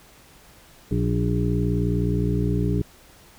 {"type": "harmonic tone with a mistuned harmonic", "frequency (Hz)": 59.4, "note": "A#1", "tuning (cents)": 33, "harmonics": [1, 2, 3, 5, 6, 7], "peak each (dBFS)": [-26, -24, -25, -28, -36, -30], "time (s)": [0.91, 2.82], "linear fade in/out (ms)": 5, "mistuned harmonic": 7, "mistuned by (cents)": -22, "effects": ["pink hiss -51 dBFS RMS until 3.38 s"]}